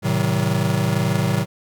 square chord, A diminished seventh, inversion none, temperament just, 110 / 132 / 158.4 / 190.08 Hz, A2 / C3 / Eb3 / Gb3, 0 / +16 / +31 / +47 cents, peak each -24 dBFS, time 0.02-1.46 s, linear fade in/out 50 ms, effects none

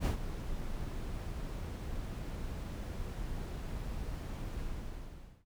brown noise with ADSR envelope, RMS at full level -27 dBFS, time 0-5.45 s, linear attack 53 ms, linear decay 110 ms, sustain -12 dB, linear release 840 ms, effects none

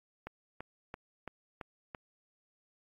click train, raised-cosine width 0.5 ms, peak -26 dBFS, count 6, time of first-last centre 0.27-1.948 s, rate 2.98 Hz, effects AAC 32 kbps

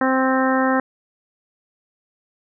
harmonic tone, 261.9 Hz, C4, 2 cents sharp, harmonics 1 / 2 / 3 / 4 / 5 / 6 / 7, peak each -19 / -22 / -24 / -25 / -26 / -27 / -27 dBFS, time 0.01-0.8 s, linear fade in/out 2 ms, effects none

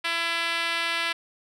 5% pulse tone with band-pass filter, 335.3 Hz, E4, 30 cents sharp, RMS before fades -27 dBFS, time 0.04-1.13 s, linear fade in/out 10 ms, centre 2300 Hz, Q 0.72, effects none

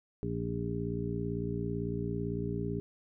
harmonic tone, 57.9 Hz, A#1, 11 cents flat, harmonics 1 / 2 / 3 / 4 / 5 / 7, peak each -43 / -37 / -37 / -42 / -40 / -38 dBFS, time 0.23-2.8 s, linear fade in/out 0 ms, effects none

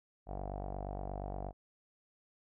sawtooth tone with low-pass filter, 48.5 Hz, G1, 18 cents flat, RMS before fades -41 dBFS, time 0.26-1.53 s, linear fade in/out 50 ms, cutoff 720 Hz, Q 6.1, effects none

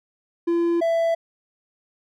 triangle tone pair in turn, 340.3 / 664.7 Hz, F4 / E5, -45 / +14 cents, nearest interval octave, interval 1159 cents, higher second, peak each -16 dBFS, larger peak neither, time 0.47-0.81 / 0.81-1.15 s, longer neither, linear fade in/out 10 ms, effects none

